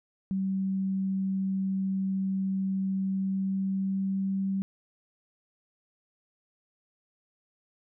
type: tone with pitch glide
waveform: sine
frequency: 191.9 to 193.68 Hz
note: G3 to G3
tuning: -37 to -21 cents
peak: -26 dBFS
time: 0.31-4.62 s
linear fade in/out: 0 ms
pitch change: +16 cents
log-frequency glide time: 3.01-4.43 s
effects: none